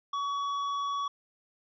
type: tone with hard clipping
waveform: sine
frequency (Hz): 1129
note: C#6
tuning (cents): +31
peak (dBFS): -31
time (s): 0.13-1.08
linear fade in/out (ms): 5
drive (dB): 7
effects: resampled to 16000 Hz